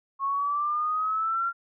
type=exponential sweep; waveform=sine; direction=up; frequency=1090 to 1386 Hz; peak=-24 dBFS; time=0.19-1.53 s; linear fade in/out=50 ms; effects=none